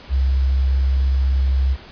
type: tone with quantisation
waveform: sine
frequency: 66.5 Hz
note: C2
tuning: 29 cents sharp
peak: -14 dBFS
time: 0.09-1.77 s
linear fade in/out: 50 ms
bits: 7
effects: pink hiss -41 dBFS RMS until 1.91 s + resampled to 11025 Hz